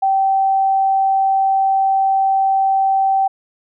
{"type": "tone", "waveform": "sine", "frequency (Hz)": 775, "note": "G5", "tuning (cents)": -20, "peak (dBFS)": -12, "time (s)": [0.02, 3.28], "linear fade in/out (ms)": 10, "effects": []}